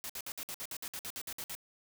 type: noise bursts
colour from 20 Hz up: white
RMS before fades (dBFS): -41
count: 14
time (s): 0.04-1.551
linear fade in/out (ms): 0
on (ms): 55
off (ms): 57
effects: none